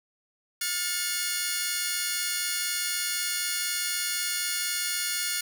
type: tone cluster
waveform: 10% pulse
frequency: 1424 / 1761 / 2178 / 3417 / 4805 Hz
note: F6 / A6 / C#7 / G#7 / D8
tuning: +33 / +1 / -31 / +49 / +39 cents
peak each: -24 / -27 / -23 / -30 / -28 dBFS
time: 0.61-5.41 s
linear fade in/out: 5 ms
effects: none